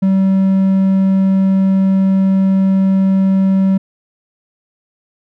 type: tone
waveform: triangle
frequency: 192 Hz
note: G3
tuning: 36 cents flat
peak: -7 dBFS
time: 0.02-3.78 s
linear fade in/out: 10 ms
effects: none